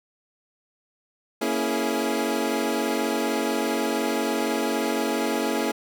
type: chord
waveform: 25% pulse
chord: A# half-diminished seventh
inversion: none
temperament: equal with one note detuned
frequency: 233.1 / 277.2 / 329.6 / 420.1 Hz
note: A#3 / C#4 / E4 / G#4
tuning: 0 / 0 / 0 / +20 cents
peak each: -25 dBFS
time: 1.41-5.72 s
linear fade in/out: 10 ms
effects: none